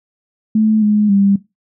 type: tone with pitch steps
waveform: sine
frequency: 217.1 / 210 / 198.5 Hz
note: A3 / G#3 / G3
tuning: -23 / +19 / +22 cents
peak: -9 dBFS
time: 0.55-1.36 s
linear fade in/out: 5 ms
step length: 270 ms
effects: noise-tail reverb RT60 0.2 s tail -17 dB re dry